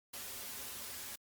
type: noise with comb filter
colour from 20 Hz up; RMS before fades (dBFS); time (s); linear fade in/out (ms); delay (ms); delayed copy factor
white; -45; 0.13-1.16; 10; 6.3; -0.7
effects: Opus 48 kbps